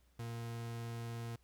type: tone with vibrato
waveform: 40% pulse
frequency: 116.54 Hz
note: A#2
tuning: in tune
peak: -40 dBFS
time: 0.19-1.36 s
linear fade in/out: 5 ms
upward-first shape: sine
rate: 20 Hz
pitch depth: 12 cents each way
effects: added 60 Hz sine -69 dBFS peak until 1.43 s + pink hiss -75 dBFS RMS until 1.43 s